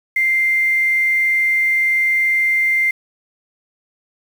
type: tone with quantisation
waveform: sine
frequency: 2093 Hz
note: C7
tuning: in tune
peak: -13 dBFS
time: 0.16-2.91 s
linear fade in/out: 5 ms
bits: 6
effects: none